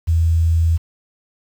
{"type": "tone with quantisation", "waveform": "sine", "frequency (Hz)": 82.41, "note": "E2", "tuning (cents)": 0, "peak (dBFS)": -12, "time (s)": [0.07, 0.78], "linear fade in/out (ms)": 20, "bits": 7, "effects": []}